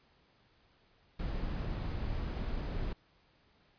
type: noise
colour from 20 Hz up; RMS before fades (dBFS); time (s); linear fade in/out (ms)
brown; -36; 1.19-2.93; 5
effects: pink hiss -68 dBFS RMS until 3.78 s + resampled to 11025 Hz